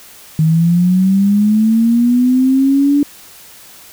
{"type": "linear sweep", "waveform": "sine", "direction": "up", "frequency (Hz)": [155.56, 290], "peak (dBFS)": -8, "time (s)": [0.39, 3.03], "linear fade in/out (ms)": 2, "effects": ["white hiss -39 dBFS RMS until 3.92 s"]}